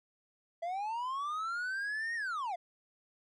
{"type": "linear two-way sweep", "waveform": "triangle", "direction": "up then down", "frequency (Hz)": [659.3, 1882, 659.3], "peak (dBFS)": -32, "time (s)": [0.62, 2.56], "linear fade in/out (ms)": 10, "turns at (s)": 2.15, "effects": ["resampled to 24000 Hz"]}